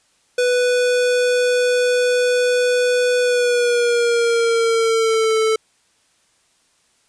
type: tone with pitch glide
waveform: square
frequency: 494.4 to 440.5 Hz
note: B4 to A4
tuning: +2 to +2 cents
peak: -15 dBFS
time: 0.38-5.56 s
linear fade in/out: 5 ms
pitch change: -200 cents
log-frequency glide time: 3.21-5.38 s
effects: white hiss -60 dBFS RMS until 7.08 s + resampled to 22050 Hz